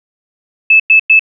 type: tone bursts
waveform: sine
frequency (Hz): 2615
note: E7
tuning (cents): -15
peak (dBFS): -3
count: 3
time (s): 0.7-1.194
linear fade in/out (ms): 5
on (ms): 98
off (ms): 100
effects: none